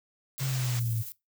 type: noise with tremolo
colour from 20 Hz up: violet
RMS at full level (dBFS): -39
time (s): 0.38-1.12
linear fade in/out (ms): 0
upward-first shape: square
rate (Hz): 19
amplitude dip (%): 30
type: low-pass noise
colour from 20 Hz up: white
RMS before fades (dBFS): -40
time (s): 0.39-0.8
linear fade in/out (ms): 10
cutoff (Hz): 8400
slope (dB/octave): 48
type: linear sweep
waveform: sine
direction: down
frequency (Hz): 136.2 to 109.4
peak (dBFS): -27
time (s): 0.4-1.03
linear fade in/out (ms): 20
effects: noise-tail reverb RT60 0.2 s tail -20 dB re dry